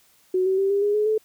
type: tone with pitch steps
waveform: sine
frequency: 370 / 380 / 390.2 / 400.7 / 411.5 / 422.6 / 433.9 Hz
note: F#4 / F#4 / G4 / G4 / G#4 / G#4 / A4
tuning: 0 / +46 / -8 / +38 / -16 / +30 / -24 cents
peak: -18 dBFS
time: 0.34-1.18 s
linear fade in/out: 5 ms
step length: 120 ms
effects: white hiss -59 dBFS RMS until 1.24 s